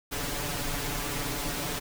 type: noise with comb filter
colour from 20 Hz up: pink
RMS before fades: -32 dBFS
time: 0.11-1.8 s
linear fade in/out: 20 ms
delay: 6.9 ms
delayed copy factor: +0.95
effects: none

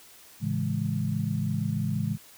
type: chord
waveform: sine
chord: A major seventh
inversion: none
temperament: equal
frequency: 110 / 138.59 / 164.81 / 207.7 Hz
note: A2 / C#3 / E3 / G#3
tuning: 0 / 0 / 0 / 0 cents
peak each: -31 dBFS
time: 0.4-2.18 s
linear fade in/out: 50 ms
effects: white hiss -52 dBFS RMS until 2.37 s

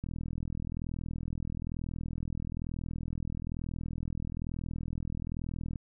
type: click train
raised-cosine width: 5 ms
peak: -24 dBFS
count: 236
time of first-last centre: 0.04-5.758 s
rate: 41.1 Hz
effects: none

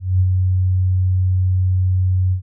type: tone with ADSR envelope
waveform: sine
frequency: 92.5 Hz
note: F#2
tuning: in tune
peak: -10 dBFS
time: 0-2.42 s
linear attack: 200 ms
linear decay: 56 ms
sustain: -3 dB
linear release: 100 ms
effects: none

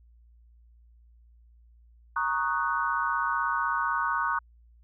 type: chord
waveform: sine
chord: D# minor seventh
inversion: second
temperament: equal with one note detuned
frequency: 932.3 / 1108.7 / 1244.5 / 1486 Hz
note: A#5 / C#6 / D#6 / F#6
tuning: 0 / 0 / 0 / +7 cents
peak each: -31 / -30 / -31 / -30 dBFS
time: 2.16-4.39 s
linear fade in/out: 5 ms
effects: added 58 Hz sine -54 dBFS peak until 4.83 s

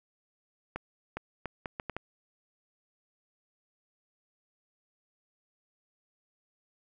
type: accelerating click train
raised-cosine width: 0.5 ms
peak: -20 dBFS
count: 7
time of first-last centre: 0.76-1.966 s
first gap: 410 ms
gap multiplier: 0.7
effects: none

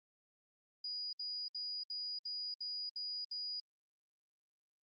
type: tone bursts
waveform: sine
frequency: 4902 Hz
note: D#8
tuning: 27 cents flat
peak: -39 dBFS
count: 8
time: 0.84-3.601 s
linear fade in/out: 5 ms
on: 290 ms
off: 63 ms
effects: Opus 24 kbps

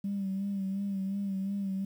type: tone with vibrato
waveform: sine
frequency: 196 Hz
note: G3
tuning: in tune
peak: -29 dBFS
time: 0.04-1.85 s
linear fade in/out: 5 ms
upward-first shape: sine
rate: 2.8 Hz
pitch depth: 43 cents each way
effects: tanh soft clip ceiling -26 dBFS + 10-bit

